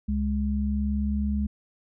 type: tone pair together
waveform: sine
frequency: 69.37 / 207.7 Hz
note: C#2 / G#3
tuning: +2 / 0 cents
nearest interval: octave + perfect fifth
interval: 1898 cents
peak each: -26 dBFS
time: 0.08-1.47 s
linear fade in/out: 10 ms
effects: none